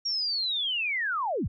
sine linear sweep, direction down, 5630 to 36.71 Hz, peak -26 dBFS, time 0.05-1.48 s, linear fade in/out 10 ms, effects none

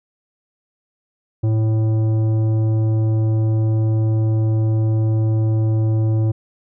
sine tone with tanh clipping, 110.1 Hz, A2, 2 cents sharp, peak -16 dBFS, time 1.43-6.32 s, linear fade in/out 10 ms, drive 11 dB, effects none

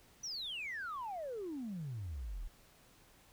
sine exponential sweep, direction down, 6030 to 34.65 Hz, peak -38 dBFS, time 0.23-2.48 s, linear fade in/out 10 ms, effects tanh soft clip ceiling -36 dBFS + pink hiss -64 dBFS RMS until 3.32 s

